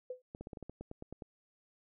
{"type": "tone with exponential decay", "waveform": "sine", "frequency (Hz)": 505, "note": "B4", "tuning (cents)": 39, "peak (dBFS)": -35, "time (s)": [0.1, 0.22], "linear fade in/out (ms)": 5, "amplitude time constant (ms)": 26}
{"type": "clicks", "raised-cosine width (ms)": 2, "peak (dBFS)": -31, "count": 12, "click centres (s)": [0.349, 0.41, 0.471, 0.532, 0.572, 0.627, 0.696, 0.81, 0.914, 1.024, 1.126, 1.222]}
{"effects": []}